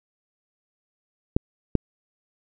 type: clicks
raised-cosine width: 3 ms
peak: -5 dBFS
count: 2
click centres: 1.365 / 1.753 s
effects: none